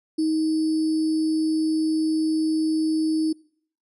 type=tone with sample-and-hold; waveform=sine; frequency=315 Hz; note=D#4; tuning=21 cents sharp; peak=-19 dBFS; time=0.18-3.33 s; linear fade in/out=10 ms; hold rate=4900 Hz; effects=noise-tail reverb RT60 0.6 s tail -24 dB re dry + resampled to 24000 Hz